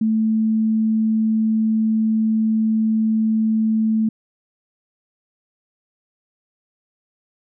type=tone; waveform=sine; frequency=220 Hz; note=A3; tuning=in tune; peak=-15 dBFS; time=0.01-4.09 s; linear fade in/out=5 ms; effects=none